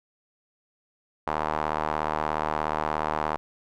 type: tone with band-pass filter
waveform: sawtooth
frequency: 76.9 Hz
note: D#2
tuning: 20 cents flat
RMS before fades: -28 dBFS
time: 1.27-3.37 s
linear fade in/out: 0 ms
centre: 940 Hz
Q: 2.2
effects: none

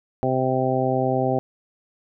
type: harmonic tone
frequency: 130 Hz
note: C3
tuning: 11 cents flat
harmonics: 1 / 2 / 3 / 4 / 5 / 6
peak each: -26 / -26 / -26 / -26 / -26 / -26 dBFS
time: 0.23-1.39 s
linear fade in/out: 0 ms
effects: none

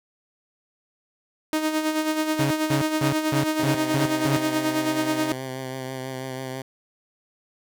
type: tone with tremolo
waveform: sawtooth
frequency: 311.1 Hz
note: D#4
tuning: in tune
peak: -16 dBFS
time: 1.53-5.32 s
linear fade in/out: 0 ms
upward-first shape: sine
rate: 9.3 Hz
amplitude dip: 55%
type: tone bursts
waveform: sawtooth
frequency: 138.59 Hz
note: C#3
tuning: in tune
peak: -18 dBFS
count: 7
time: 2.39-4.37 s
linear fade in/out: 5 ms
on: 120 ms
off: 190 ms
type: tone with vibrato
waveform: 10% pulse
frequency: 130.81 Hz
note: C3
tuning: in tune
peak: -22 dBFS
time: 3.59-6.62 s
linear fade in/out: 5 ms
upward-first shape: triangle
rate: 6.1 Hz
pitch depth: 29 cents each way
effects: none

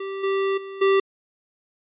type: tone with level steps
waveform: square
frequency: 390 Hz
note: G4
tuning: 9 cents flat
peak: -29 / -21 / -34 / -16 dBFS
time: 0-1 s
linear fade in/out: 5 ms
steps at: 0.23 / 0.57 / 0.81 s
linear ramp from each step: 10 ms
effects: resampled to 8000 Hz

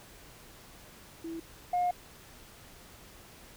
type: tone pair in turn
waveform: sine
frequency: 329.6 / 714.3 Hz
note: E4 / F5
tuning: 0 / +39 cents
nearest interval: octave + minor second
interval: 1339 cents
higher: second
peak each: -36 / -24 dBFS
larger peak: second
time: 1.24-1.4 / 1.73-1.91 s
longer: second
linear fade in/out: 5 ms
effects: tanh soft clip ceiling -23 dBFS + pink hiss -53 dBFS RMS until 3.56 s

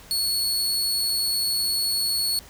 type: tone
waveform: sawtooth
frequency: 4389 Hz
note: C#8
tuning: 18 cents flat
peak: -19 dBFS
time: 0.11-2.39 s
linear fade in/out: 0 ms
effects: added 50 Hz sine -52 dBFS peak until 2.49 s + pink hiss -47 dBFS RMS until 2.49 s

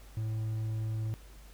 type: tone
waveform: triangle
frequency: 110 Hz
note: A2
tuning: in tune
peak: -29 dBFS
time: 0.17-1.14 s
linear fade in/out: 0 ms
effects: added 50 Hz sine -50 dBFS peak until 1.53 s + pink hiss -58 dBFS RMS until 1.53 s

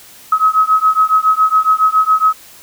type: beating tone pair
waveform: sine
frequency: 1274 / 1281.2 Hz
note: D#6 / E6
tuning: +41 / -50 cents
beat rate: 7.2 Hz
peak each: -12 dBFS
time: 0.32-2.33 s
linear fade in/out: 5 ms
effects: white hiss -40 dBFS RMS until 2.62 s

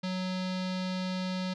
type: tone with low-pass filter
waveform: square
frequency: 185 Hz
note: F#3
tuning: in tune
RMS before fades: -33 dBFS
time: 0.03-1.54 s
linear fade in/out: 10 ms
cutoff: 4400 Hz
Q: 3
effects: none

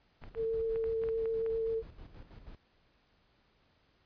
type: noise with tremolo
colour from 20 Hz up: brown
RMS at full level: -48 dBFS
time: 0.21-2.56 s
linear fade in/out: 10 ms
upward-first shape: square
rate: 6.2 Hz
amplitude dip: 60%
type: clicks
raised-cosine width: 0.5 ms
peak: -33 dBFS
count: 8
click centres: 0.238 / 0.349 / 0.759 / 0.841 / 1.037 / 1.088 / 1.257 / 1.463 s
type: tone with vibrato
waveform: sine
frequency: 450 Hz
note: A4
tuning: 39 cents sharp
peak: -30 dBFS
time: 0.35-1.83 s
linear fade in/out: 50 ms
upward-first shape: sine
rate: 7.6 Hz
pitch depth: 11 cents each way
effects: pink hiss -70 dBFS RMS until 4.05 s + resampled to 11025 Hz

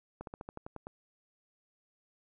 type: slowing click train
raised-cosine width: 1 ms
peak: -28 dBFS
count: 9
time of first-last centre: 0.21-0.869 s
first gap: 62 ms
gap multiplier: 1.08
effects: none

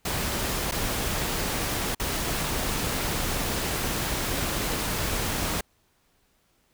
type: noise with dropouts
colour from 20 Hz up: pink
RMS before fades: -28 dBFS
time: 0.05-5.61 s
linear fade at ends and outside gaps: 5 ms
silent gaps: 0.713-0.72 / 1.949-1.997 s
effects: pink hiss -67 dBFS RMS until 6.73 s

